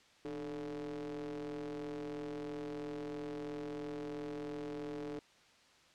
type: ring-modulated tone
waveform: square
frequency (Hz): 69.3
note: C#2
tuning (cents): 0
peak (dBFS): -38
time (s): 0.25-5.19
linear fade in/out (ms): 0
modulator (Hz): 368
effects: white hiss -64 dBFS RMS until 5.94 s + low-pass 5000 Hz 12 dB/octave